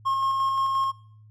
triangle tone with tremolo, 1077 Hz, C6, 50 cents sharp, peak -19 dBFS, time 0.05-0.92 s, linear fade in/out 20 ms, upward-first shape square, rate 5.7 Hz, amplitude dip 25%, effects noise-tail reverb RT60 0.6 s tail -21 dB re dry + added 107 Hz sine -48 dBFS peak until 1.3 s

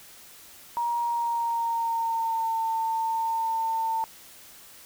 sine tone with pitch glide, 945 to 900.2 Hz, A#5 to A5, +23 to +39 cents, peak -24 dBFS, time 0.77-4.04 s, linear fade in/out 0 ms, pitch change -84 cents, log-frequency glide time 1-2.53 s, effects white hiss -49 dBFS RMS until 4.85 s

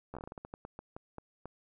slowing click train, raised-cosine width 1 ms, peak -29 dBFS, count 16, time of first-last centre 0.14-1.456 s, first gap 12 ms, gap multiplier 1.25, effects none

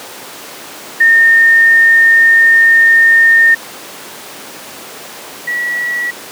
sine tone pair in turn, 1826 / 1933.8 Hz, A#6 / B6, -36 / -37 cents, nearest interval minor second, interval 99 cents, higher second, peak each -4 / -14 dBFS, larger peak first, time 1-3.55 / 5.47-6.11 s, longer first, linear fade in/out 10 ms, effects pink hiss -29 dBFS RMS until 6.31 s + high-pass 300 Hz 12 dB/octave

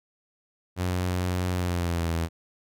sawtooth tone with pitch glide, 90.5 to 82.99 Hz, F#2 to E2, -38 to +12 cents, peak -21 dBFS, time 0.76-2.29 s, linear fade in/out 50 ms, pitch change -150 cents, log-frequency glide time 1.55-2.11 s, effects none

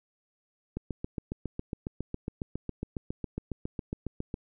click train, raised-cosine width 3 ms, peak -20 dBFS, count 27, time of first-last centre 0.77-4.341 s, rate 7.28 Hz, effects none

